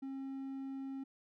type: tone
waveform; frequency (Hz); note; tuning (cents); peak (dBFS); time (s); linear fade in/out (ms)
triangle; 269.5; C#4; -49; -38; 0.02-1.04; 10
effects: none